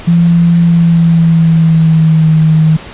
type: tone with pitch glide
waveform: sine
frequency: 170 to 157.7 Hz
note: F3 to D#3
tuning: -46 to +24 cents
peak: -4 dBFS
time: 0.07-2.77 s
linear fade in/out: 10 ms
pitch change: -130 cents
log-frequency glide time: 0.59-2.33 s
effects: pink hiss -29 dBFS RMS until 2.93 s + resampled to 8000 Hz